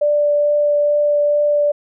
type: tone with vibrato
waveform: sine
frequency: 587.3 Hz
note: D5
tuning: in tune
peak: -12 dBFS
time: 0.01-1.72 s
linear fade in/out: 10 ms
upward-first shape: triangle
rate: 2.3 Hz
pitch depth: 8 cents each way
effects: none